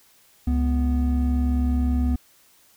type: tone pair together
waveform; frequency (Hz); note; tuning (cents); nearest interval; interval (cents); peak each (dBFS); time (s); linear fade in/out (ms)
triangle; 69.3 / 246.5; C#2 / B3; 0 / -3; octave + minor seventh; 2197; -18 / -22; 0.47-2.16; 5
effects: white hiss -57 dBFS RMS until 2.76 s